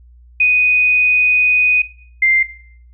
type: tone pair in turn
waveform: sine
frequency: 2489 / 2093 Hz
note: D#7 / C7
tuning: 0 / 0 cents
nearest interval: minor third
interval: 300 cents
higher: first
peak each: -9 dBFS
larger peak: neither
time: 0.4-1.82 / 2.22-2.43 s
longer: first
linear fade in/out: 5 ms
effects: noise-tail reverb RT60 0.6 s tail -17 dB re dry + added 60 Hz sine -41 dBFS peak until 2.93 s